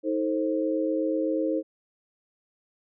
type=chord; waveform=sine; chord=A diminished; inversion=second; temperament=just; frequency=316.8 / 440 / 528 Hz; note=Eb4 / A4 / C5; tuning=+31 / 0 / +16 cents; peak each=-26 / -31 / -28 dBFS; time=0.03-1.63 s; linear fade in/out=50 ms; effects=none